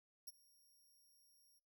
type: tone with ADSR envelope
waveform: 5% pulse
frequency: 5588 Hz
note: F8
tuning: in tune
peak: -40 dBFS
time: 0.27-1.6 s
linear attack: 10 ms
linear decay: 28 ms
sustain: -24 dB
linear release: 24 ms
effects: noise-tail reverb RT60 0.3 s tail -22 dB re dry